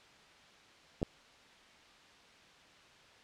clicks, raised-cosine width 2 ms, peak -29 / -17 dBFS, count 2, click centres 1.017 / 1.029 s, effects white hiss -59 dBFS RMS until 3.23 s + low-pass 4000 Hz 12 dB/octave

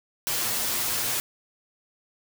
white noise with comb filter, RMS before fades -27 dBFS, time 0.27-1.2 s, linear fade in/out 0 ms, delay 8.5 ms, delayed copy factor +0.75, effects none

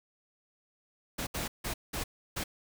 pink noise bursts at uneven times, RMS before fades -35 dBFS, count 5, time 1.18-1.27 / 1.34-1.48 / 1.64-1.74 / 1.93-2.04 / 2.36-2.44 s, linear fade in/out 10 ms, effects none

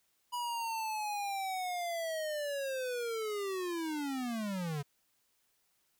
square linear sweep, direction down, 979 to 138.59 Hz, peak -35 dBFS, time 0.32-4.83 s, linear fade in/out 20 ms, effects white hiss -75 dBFS RMS until 5.99 s

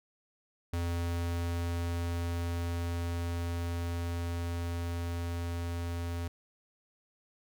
square tone with level ramp, 85.6 Hz, F2, 34 cents flat, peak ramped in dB -31 to -34 dBFS, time 0.73-6.28 s, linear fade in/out 5 ms, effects none

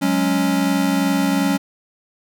square chord, F# suspended second, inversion none, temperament equal, 185 / 207.7 / 277.2 Hz, F#3 / G#3 / C#4, 0 / 0 / 0 cents, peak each -22 / -24 / -19 dBFS, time 0.01-1.58 s, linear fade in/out 20 ms, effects none

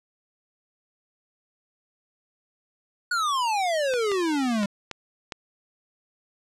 square exponential sweep, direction down, 1480 to 196.2 Hz, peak -23 dBFS, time 3.11-4.66 s, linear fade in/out 5 ms
clicks, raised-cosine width 0.2 ms, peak -15 dBFS, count 5, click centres 3.938 / 4.117 / 4.632 / 4.913 / 5.322 s
effects low-pass 8000 Hz 12 dB/octave

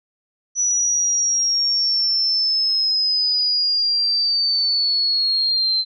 sine linear sweep, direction down, 5920 to 4093 Hz, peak -16 dBFS, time 0.55-5.85 s, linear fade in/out 50 ms, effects none

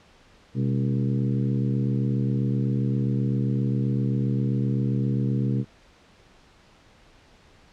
harmonic tone with a mistuned harmonic, 67.6 Hz, C#2, 43 cents flat, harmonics 2 / 3 / 4 / 5 / 6 / 7, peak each -23 / -27 / -31 / -37 / -39 / -40 dBFS, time 0.54-5.65 s, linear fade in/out 50 ms, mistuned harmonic 2, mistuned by -120 cents, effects pink hiss -55 dBFS RMS until 7.72 s + low-pass 5000 Hz 12 dB/octave

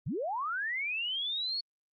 sine linear sweep, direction up, 94.6 to 4435 Hz, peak -31 dBFS, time 0.06-1.61 s, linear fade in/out 10 ms, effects Opus 48 kbps

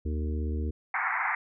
harmonic tone, 76.4 Hz, D#2, 31 cents flat, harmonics 1 / 3 / 4 / 5 / 6, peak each -28 / -38 / -40 / -42 / -44 dBFS, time 0.05-0.71 s, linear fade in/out 10 ms
white band-pass noise, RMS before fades -29 dBFS, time 0.94-1.35 s, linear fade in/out 2 ms, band 740 to 2200 Hz, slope 96 dB/octave
effects none

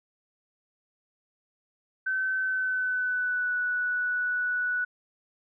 sine tone with pitch glide, 1531 to 1477.1 Hz, G6 to F#6, -41 to -3 cents, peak -25 dBFS, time 2.06-4.85 s, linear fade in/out 10 ms, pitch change -62 cents, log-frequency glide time 2.39-3.55 s, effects none

